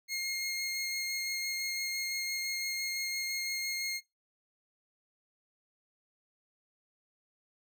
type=tone with vibrato; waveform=20% pulse; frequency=2140 Hz; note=C7; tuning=38 cents sharp; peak=-28 dBFS; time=0.08-4.01 s; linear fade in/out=50 ms; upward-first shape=sine; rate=5.9 Hz; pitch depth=9 cents each way; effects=noise-tail reverb RT60 0.2 s tail -21 dB re dry